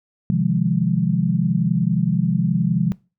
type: chord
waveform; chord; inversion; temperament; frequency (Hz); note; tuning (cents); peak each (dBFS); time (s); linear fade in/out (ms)
sine; F minor seventh; second; equal with one note detuned; 130.81 / 155.56 / 174.61 / 205.7; C3 / Eb3 / F3 / Ab3; 0 / 0 / 0 / -16; -23 / -23 / -19 / -23; 0.3-2.92; 0
effects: noise-tail reverb RT60 0.3 s tail -22 dB re dry